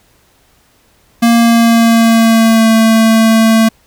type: tone with pitch glide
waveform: square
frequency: 233.1 to 223.6 Hz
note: A#3 to A3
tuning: 0 to +28 cents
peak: -6 dBFS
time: 1.22-3.69 s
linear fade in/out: 10 ms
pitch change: -72 cents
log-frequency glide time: 1.36-2.71 s
effects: pink hiss -51 dBFS RMS until 3.86 s